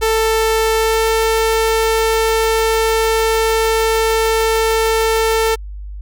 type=tone with pitch glide; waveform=sawtooth; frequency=443.9 to 446.7 Hz; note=A4 to A4; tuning=+15 to +26 cents; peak=-9 dBFS; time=0.01-5.56 s; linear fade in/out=20 ms; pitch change=+11 cents; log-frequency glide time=0.75-1.04 s; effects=added 50 Hz sine -26 dBFS peak until 6.01 s

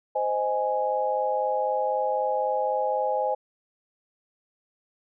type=chord; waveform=sine; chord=Ab major; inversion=first; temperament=just; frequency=519.1 / 623 / 830.6 Hz; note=C5 / Eb5 / Ab5; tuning=-14 / +2 / 0 cents; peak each=-27 / -29 / -26 dBFS; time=0.15-3.35 s; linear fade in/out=10 ms; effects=none

